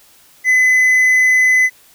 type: tone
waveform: triangle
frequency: 2018 Hz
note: B6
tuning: 37 cents sharp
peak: -7 dBFS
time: 0.44-1.7 s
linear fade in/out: 50 ms
effects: white hiss -48 dBFS RMS until 1.94 s